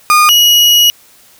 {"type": "tone pair in turn", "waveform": "35% pulse", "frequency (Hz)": [1222, 2906], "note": ["D#6", "F#7"], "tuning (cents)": [-32, -32], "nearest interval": "octave + minor third", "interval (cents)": 1500, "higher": "second", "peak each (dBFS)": -3, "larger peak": "neither", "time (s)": [[0.1, 0.29], [0.29, 0.9]], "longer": "second", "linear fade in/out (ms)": 0, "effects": ["white hiss -44 dBFS RMS until 1.39 s"]}